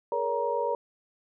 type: tone cluster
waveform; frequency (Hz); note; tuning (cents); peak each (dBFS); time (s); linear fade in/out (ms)
sine; 424.6 / 473.6 / 566 / 943; G#4 / A#4 / C#5 / A#5; +38 / +27 / +36 / +20; -34 / -30 / -31 / -30; 0.12-0.75; 2
effects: none